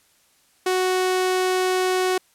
sawtooth tone, 370 Hz, F#4, in tune, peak -15 dBFS, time 0.66-2.18 s, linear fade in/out 5 ms, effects white hiss -60 dBFS RMS until 2.34 s + low-pass 12000 Hz 12 dB/octave

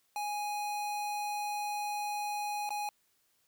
square tone with dropouts, 830 Hz, G#5, 1 cent flat, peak -34 dBFS, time 0.16-2.89 s, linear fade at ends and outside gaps 1 ms, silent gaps 2.692-2.705 s, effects white hiss -73 dBFS RMS until 3.47 s

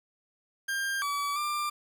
40% pulse tone with pitch steps, 1598 / 1145 / 1189 Hz, G6 / D6 / D6, +33 / -44 / +21 cents, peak -28 dBFS, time 0.68-1.7 s, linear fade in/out 10 ms, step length 340 ms, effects 9-bit

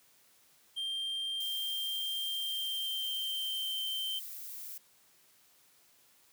triangle tone with pitch glide, 3175 to 3119 Hz, G7 to G7, +21 to -9 cents, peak -32 dBFS, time 0.76-4.2 s, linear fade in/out 20 ms, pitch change -30 cents, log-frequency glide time 2.29-3.82 s
violet noise, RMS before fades -44 dBFS, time 1.4-4.78 s, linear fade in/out 5 ms
effects white hiss -65 dBFS RMS until 6.32 s + high-pass 80 Hz 12 dB/octave

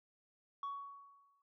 sine tone with exponential decay, 1120 Hz, C#6, 18 cents sharp, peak -35 dBFS, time 0.63-1.42 s, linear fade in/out 2 ms, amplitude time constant 170 ms, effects tanh soft clip ceiling -37 dBFS

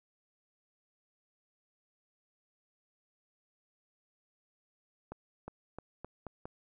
accelerating click train, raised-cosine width 1 ms, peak -28 dBFS, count 6, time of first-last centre 5.12-6.455 s, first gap 360 ms, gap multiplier 0.85, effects none

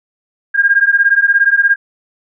sine beating tone pair, 1608 / 1625 Hz, G6 / G#6, +44 / -38 cents, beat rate 17 Hz, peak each -11 dBFS, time 0.54-1.76 s, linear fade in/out 20 ms, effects none

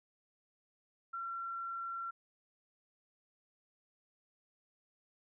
sine tone, 1362 Hz, F6, 44 cents flat, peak -38 dBFS, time 1.13-2.11 s, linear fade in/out 10 ms, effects none

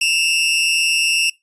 sawtooth tone pair together, 2636 / 2798 Hz, E7 / F7, -1 / +3 cents, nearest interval minor second, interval 104 cents, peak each -14 dBFS, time 0.01-1.3 s, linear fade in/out 5 ms, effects noise-tail reverb RT60 0.2 s tail -24 dB re dry + resampled to 24000 Hz

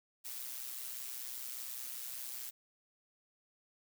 blue noise with amplitude modulation, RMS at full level -41 dBFS, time 0.24-2.51 s, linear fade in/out 20 ms, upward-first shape sine, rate 125 Hz, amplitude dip 60%, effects none

